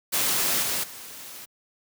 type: noise with level steps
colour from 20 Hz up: white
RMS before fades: -24 / -27 / -41 dBFS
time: 0.12-1.46 s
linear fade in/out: 20 ms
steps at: 0.62 / 0.83 s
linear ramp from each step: 10 ms
effects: high-pass 100 Hz 12 dB/octave